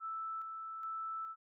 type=tone with tremolo; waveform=sine; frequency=1318.5 Hz; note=E6; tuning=in tune; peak=-38 dBFS; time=0-1.36 s; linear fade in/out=50 ms; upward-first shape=square; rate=1.2 Hz; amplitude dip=35%; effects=none